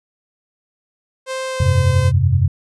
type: tone with pitch glide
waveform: sawtooth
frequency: 523.3 to 514.6 Hz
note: C5 to C5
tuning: 0 to -29 cents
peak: -18 dBFS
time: 1.26-2.12 s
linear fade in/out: 50 ms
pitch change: -29 cents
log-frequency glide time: 1.46-1.73 s
type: chord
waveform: sine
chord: F suspended second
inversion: none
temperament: equal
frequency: 87.31 / 98 / 130.81 Hz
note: F2 / G2 / C3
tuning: 0 / 0 / 0 cents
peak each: -16 dBFS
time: 1.6-2.48 s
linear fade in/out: 5 ms
effects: resampled to 24000 Hz